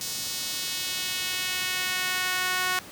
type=tone with high-pass filter sweep; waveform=sawtooth; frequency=367.7 Hz; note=F#4; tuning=11 cents flat; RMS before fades=-29 dBFS; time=0.01-2.79 s; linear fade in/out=0 ms; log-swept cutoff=5200 to 1300 Hz; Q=1.2; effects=pink hiss -44 dBFS RMS until 2.91 s + high-pass 100 Hz 12 dB/octave